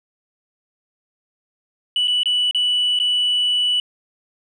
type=tone with dropouts; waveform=sine; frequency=2960 Hz; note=F#7; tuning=in tune; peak=-14 dBFS; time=1.96-3.8 s; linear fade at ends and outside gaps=2 ms; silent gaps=2.074-2.08 / 2.233-2.257 / 2.511-2.547 / 2.99-2.999 s; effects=tanh soft clip ceiling -13 dBFS